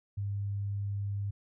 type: tone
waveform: sine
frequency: 100.6 Hz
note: G2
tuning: 45 cents sharp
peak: -31 dBFS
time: 0.17-1.31 s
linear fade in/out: 10 ms
effects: none